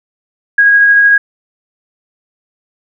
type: tone with tremolo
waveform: sine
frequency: 1644 Hz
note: G#6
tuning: 18 cents flat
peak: -3 dBFS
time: 0.58-1.18 s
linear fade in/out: 5 ms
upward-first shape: triangle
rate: 13 Hz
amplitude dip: 25%
effects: none